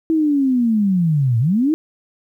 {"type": "linear two-way sweep", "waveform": "sine", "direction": "down then up", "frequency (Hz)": [326.9, 110, 326.9], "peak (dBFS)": -13, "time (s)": [0.1, 1.74], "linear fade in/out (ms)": 0, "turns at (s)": 1.39, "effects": ["9-bit"]}